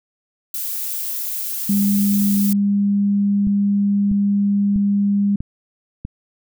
violet noise, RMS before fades -25 dBFS, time 0.54-2.53 s, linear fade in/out 2 ms
sine tone, 201.6 Hz, G3, 49 cents sharp, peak -14 dBFS, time 1.69-5.36 s, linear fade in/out 5 ms
click train, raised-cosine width 5 ms, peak -14 dBFS, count 5, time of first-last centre 3.47-6.051 s, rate 1.55 Hz
effects none

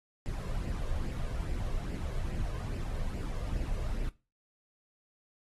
brown noise with flanger, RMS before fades -34 dBFS, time 0.26-4.09 s, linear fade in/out 0 ms, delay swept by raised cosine 0.39 to 1.89 ms, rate 2.4 Hz, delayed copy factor +0.5, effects noise-tail reverb RT60 0.3 s tail -18 dB re dry + AAC 32 kbps

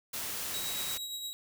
white noise, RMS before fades -37 dBFS, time 0.13-0.98 s, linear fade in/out 10 ms
sawtooth tone with tremolo, 3840 Hz, B7, 49 cents flat, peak -32 dBFS, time 0.54-1.33 s, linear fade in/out 0 ms, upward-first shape triangle, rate 8.7 Hz, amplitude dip 45%
effects none

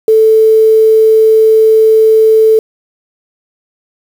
sine tone with quantisation, 440 Hz, A4, in tune, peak -3 dBFS, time 0.08-2.59 s, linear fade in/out 2 ms, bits 5, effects none

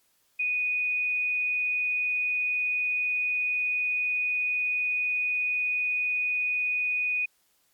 sine tone, 2479 Hz, D#7, 7 cents flat, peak -24 dBFS, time 0.39-7.26 s, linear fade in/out 10 ms, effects white hiss -68 dBFS RMS until 7.73 s + MP3 96 kbps

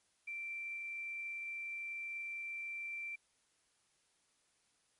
sine tone with quantisation, 2349 Hz, D7, in tune, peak -40 dBFS, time 0.27-3.16 s, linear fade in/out 10 ms, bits 11, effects white hiss -75 dBFS RMS until 4.99 s + MP3 48 kbps

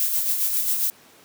violet noise with tremolo, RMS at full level -21 dBFS, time 0-0.9 s, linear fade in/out 0 ms, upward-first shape sine, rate 7.4 Hz, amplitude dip 45%, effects pink hiss -51 dBFS RMS until 1.24 s + high-pass 200 Hz 12 dB/octave

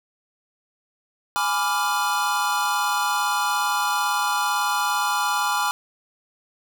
square chord, G# diminished seventh, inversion none, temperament equal with one note detuned, 830.6 / 992.3 / 1174.7 / 1396.9 Hz, G#5 / B5 / D6 / F6, 0 / +8 / 0 / 0 cents, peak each -27 dBFS, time 1.36-5.71 s, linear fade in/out 0 ms, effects none

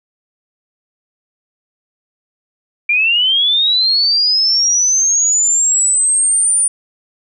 sine linear sweep, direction up, 2357 to 9410 Hz, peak -10 dBFS, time 2.89-6.68 s, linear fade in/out 5 ms, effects none

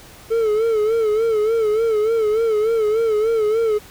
triangle tone with vibrato, 440 Hz, A4, in tune, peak -13 dBFS, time 0.3-3.79 s, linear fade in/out 20 ms, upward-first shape sine, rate 3.4 Hz, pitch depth 81 cents each way, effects pink hiss -43 dBFS RMS until 3.9 s

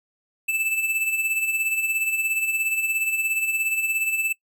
square tone with tremolo, 2637 Hz, E7, in tune, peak -20 dBFS, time 0.48-4.33 s, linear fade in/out 10 ms, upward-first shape sine, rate 17 Hz, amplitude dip 55%, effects noise-tail reverb RT60 0.1 s tail -22 dB re dry

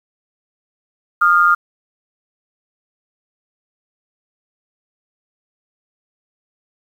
sine tone pair together, 1227.1 / 1400 Hz, D#6 / F6, -24 / +4 cents, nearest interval major second, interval 228 cents, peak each -12 dBFS, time 1.21-1.55 s, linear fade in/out 10 ms, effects 7-bit

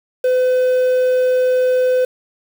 triangle tone with quantisation, 507 Hz, B4, 45 cents sharp, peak -10 dBFS, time 0.24-2.05 s, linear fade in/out 5 ms, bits 6, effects none

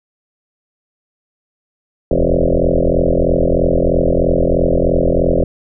sine tone with frequency modulation, 275.6 Hz, C#4, 10 cents flat, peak -10 dBFS, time 2.11-5.44 s, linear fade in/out 2 ms, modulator 43.1 Hz, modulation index 7.5, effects none

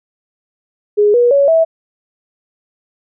sine tone with pitch steps, 415.3 / 482.6 / 560.8 / 651.7 Hz, G#4 / B4 / C#5 / E5, 0 / -40 / +20 / -20 cents, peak -7 dBFS, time 0.97-1.65 s, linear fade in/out 20 ms, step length 170 ms, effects none

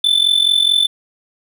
triangle tone with amplitude modulation, 3520 Hz, A7, in tune, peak -6 dBFS, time 0.04-0.87 s, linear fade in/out 5 ms, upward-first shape sine, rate 44.6 Hz, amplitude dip 80%, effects none

